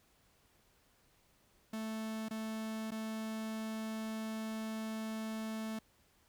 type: tone with dropouts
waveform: 45% pulse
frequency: 220 Hz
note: A3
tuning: in tune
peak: -38 dBFS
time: 1.73-5.79 s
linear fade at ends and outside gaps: 5 ms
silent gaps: 2.286-2.308 / 2.908-2.917 s
effects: pink hiss -70 dBFS RMS until 6.28 s